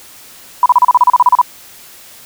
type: tone bursts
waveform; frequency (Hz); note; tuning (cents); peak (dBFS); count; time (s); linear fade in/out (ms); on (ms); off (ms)
sine; 987.8; B5; 0; -3; 13; 0.63-1.415; 2; 29; 34
effects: white hiss -38 dBFS RMS until 2.25 s